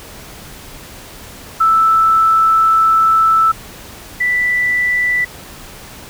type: tone pair in turn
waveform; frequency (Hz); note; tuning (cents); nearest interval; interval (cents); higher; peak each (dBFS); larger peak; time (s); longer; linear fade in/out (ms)
sine; 1318.5 / 1975.5; E6 / B6; 0 / 0; perfect fifth; 700; second; -8 / -12; first; 1.6-3.52 / 4.2-5.25; first; 10
effects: pink hiss -35 dBFS RMS until 6.09 s